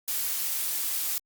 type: noise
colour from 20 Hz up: blue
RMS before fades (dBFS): -29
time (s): 0.08-1.18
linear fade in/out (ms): 0
effects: Opus 48 kbps